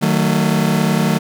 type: chord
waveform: 40% pulse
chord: D# diminished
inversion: none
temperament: just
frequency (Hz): 155.56 / 186.68 / 224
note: D#3 / F#3 / A3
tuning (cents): 0 / +16 / +31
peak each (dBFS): -17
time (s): 0.01-1.19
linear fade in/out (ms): 20
effects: none